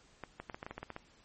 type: clicks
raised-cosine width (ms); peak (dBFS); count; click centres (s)
0.5; -26; 11; 0.237 / 0.4 / 0.498 / 0.545 / 0.629 / 0.665 / 0.71 / 0.78 / 0.83 / 0.903 / 0.964
effects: pink hiss -64 dBFS RMS until 1.24 s + MP3 32 kbps